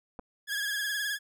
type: clicks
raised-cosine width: 1 ms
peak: -28 dBFS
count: 2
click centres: 0.191 / 0.195 s
type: tone with vibrato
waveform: sawtooth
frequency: 1661.2 Hz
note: G#6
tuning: in tune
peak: -26 dBFS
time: 0.47-1.19 s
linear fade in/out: 50 ms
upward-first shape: triangle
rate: 19 Hz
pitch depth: 68 cents each way
effects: none